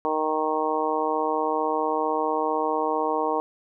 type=harmonic tone; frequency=155.56 Hz; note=D#3; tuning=in tune; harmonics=2 / 3 / 4 / 5 / 6 / 7; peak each=-31 / -27 / -31 / -29 / -28 / -30 dBFS; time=0.05-3.4 s; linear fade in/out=0 ms; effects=none